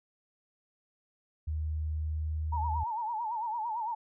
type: tone with pitch glide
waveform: sine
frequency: 77.5 to 78.26 Hz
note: D#2 to D#2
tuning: -6 to +11 cents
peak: -30 dBFS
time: 1.47-2.84 s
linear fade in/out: 10 ms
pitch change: +17 cents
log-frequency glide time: 2-2.72 s
type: tone with vibrato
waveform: sine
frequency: 905 Hz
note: A5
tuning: 48 cents sharp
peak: -31 dBFS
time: 2.52-3.95 s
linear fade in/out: 10 ms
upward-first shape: sine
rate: 8.9 Hz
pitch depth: 110 cents each way
effects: none